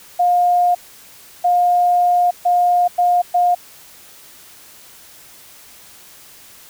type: tone bursts at uneven times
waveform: sine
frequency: 710 Hz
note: F5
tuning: 28 cents sharp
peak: -11 dBFS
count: 5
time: 0.19-0.75 / 1.44-2.31 / 2.45-2.88 / 2.98-3.22 / 3.34-3.55 s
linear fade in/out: 10 ms
effects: white hiss -43 dBFS RMS until 6.69 s